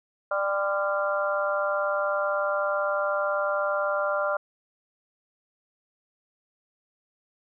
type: harmonic tone with a mistuned harmonic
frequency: 198 Hz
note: G3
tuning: 18 cents sharp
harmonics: 3 / 4 / 5 / 6 / 7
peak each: -26 / -35 / -35 / -32 / -29 dBFS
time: 0.31-4.37 s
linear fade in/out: 5 ms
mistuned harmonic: 5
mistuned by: +51 cents
effects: none